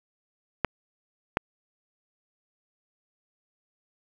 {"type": "clicks", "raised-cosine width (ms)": 0.5, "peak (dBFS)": -7, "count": 2, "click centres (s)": [0.647, 1.371], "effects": ["7-bit"]}